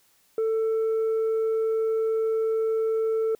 sine tone, 444.4 Hz, A4, 17 cents sharp, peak -19 dBFS, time 0.38-3.35 s, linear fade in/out 2 ms, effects tanh soft clip ceiling -21 dBFS + white hiss -63 dBFS RMS until 3.39 s

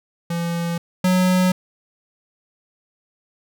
square tone pair in turn, 170 / 183.64 Hz, F3 / F#3, -46 / -13 cents, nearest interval minor second, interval 133 cents, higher second, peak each -22 / -15 dBFS, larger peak second, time 0.3-0.78 / 1.04-1.52 s, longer neither, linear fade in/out 5 ms, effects none

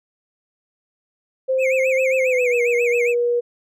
sine tone with pitch glide, 523.3 to 479.9 Hz, C5 to B4, 0 to -50 cents, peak -16 dBFS, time 1.48-3.41 s, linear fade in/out 20 ms, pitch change -150 cents, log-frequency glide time 2.19-2.58 s
triangle tone with vibrato, 2349 Hz, D7, in tune, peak -20 dBFS, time 1.58-3.15 s, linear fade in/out 50 ms, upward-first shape sine, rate 7.4 Hz, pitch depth 190 cents each way
effects none

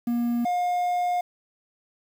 triangle tone pair in turn, 238 / 713.2 Hz, A#3 / F5, +36 / +36 cents, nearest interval octave + perfect fifth, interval 1900 cents, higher second, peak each -20 dBFS, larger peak neither, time 0.07-0.45 / 0.45-1.21 s, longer second, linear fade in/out 5 ms, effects 8-bit

